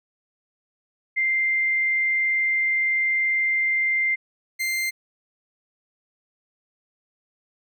sine / 40% pulse tone pair in turn, 2093 / 2093 Hz, C7 / C7, 0 / 0 cents, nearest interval unison, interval 0 cents, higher neither, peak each -19 / -22 dBFS, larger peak first, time 1.16-4.16 / 4.59-4.91 s, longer first, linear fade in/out 20 ms, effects none

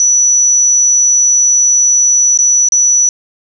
sine tone with dropouts, 5920 Hz, F#8, in tune, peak -6 dBFS, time 0-3.09 s, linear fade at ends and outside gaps 1 ms, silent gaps 2.375-2.388 / 2.687-2.721 s, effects none

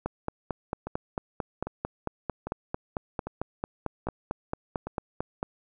two click trains, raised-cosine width 1 ms, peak -15 / -20 dBFS, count 25 / 6, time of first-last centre 0.06-5.429 / 0.87-4.87 s, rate 4.47 / 1.25 Hz, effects none

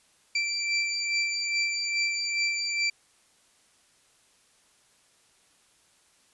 25% pulse beating tone pair, 2342 / 2344.4 Hz, D7 / D7, -5 / -4 cents, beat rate 2.4 Hz, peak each -28 / -23 dBFS, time 0.35-2.9 s, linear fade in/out 5 ms, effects white hiss -63 dBFS RMS until 6.33 s + resampled to 24000 Hz

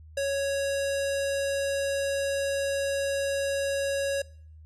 square tone with low-pass filter, 554.4 Hz, C#5, in tune, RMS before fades -28 dBFS, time 0.17-4.22 s, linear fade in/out 5 ms, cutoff 9100 Hz, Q 1.4, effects noise-tail reverb RT60 0.6 s tail -23 dB re dry + added 78 Hz sine -46 dBFS peak until 4.65 s

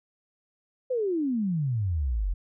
sine exponential sweep, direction down, 527 to 41.39 Hz, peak -24 dBFS, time 0.9-2.34 s, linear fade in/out 10 ms, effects none

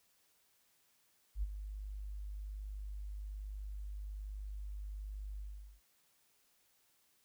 sine tone with ADSR envelope, 50.6 Hz, G#1, 44 cents flat, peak -31 dBFS, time 1.35-5.81 s, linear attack 76 ms, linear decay 33 ms, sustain -10 dB, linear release 420 ms, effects white hiss -73 dBFS RMS until 7.24 s

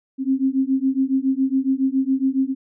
sine beating tone pair, 262.8 / 270 Hz, C4 / C#4, +8 / -45 cents, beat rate 7.2 Hz, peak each -20 dBFS, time 0.18-2.55 s, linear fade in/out 50 ms, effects none

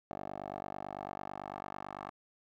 10% pulse tone with band-pass filter sweep, 49 Hz, G1, in tune, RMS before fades -43 dBFS, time 0.11-2.1 s, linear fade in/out 0 ms, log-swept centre 630 to 1000 Hz, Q 2.4, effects none

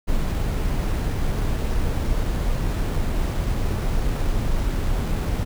brown noise with sample-and-hold, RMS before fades -22 dBFS, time 0.07-5.45 s, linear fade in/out 20 ms, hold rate 11025 Hz, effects none

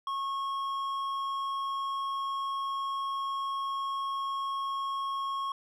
sine tone with hard clipping, 1093 Hz, C#6, 25 cents flat, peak -32 dBFS, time 0.07-5.52 s, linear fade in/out 2 ms, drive 6 dB, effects none

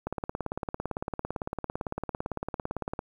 click train, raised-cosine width 1 ms, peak -17 dBFS, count 53, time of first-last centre 0.07-2.991 s, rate 17.8 Hz, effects 9-bit

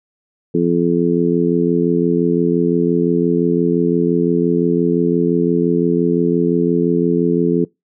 harmonic tone, 85.8 Hz, F2, 30 cents flat, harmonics 2 / 3 / 4 / 5, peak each -18 / -18 / -18 / -18 dBFS, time 0.54-7.65 s, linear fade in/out 10 ms, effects noise-tail reverb RT60 0.2 s tail -24 dB re dry

